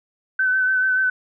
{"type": "tone with vibrato", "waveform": "sine", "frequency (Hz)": 1522, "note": "F#6", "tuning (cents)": 48, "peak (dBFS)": -16, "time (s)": [0.39, 1.1], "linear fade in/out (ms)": 5, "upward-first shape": "sine", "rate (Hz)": 6.9, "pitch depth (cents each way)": 23, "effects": []}